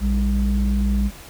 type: tone pair together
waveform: sine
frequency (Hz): 58.63 / 201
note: A#1 / G3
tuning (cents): +11 / +44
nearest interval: octave + major sixth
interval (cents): 2133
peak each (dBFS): -17 / -20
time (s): 0-1.11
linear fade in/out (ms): 50
effects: tanh soft clip ceiling -11 dBFS + pink hiss -41 dBFS RMS until 1.29 s